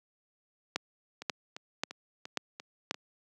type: two click trains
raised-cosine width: 0.2 ms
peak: -24 / -12 dBFS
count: 6 / 5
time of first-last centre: 1.22-2.944 / 0.76-2.911 s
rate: 2.9 / 1.86 Hz
effects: high-pass 200 Hz 12 dB/octave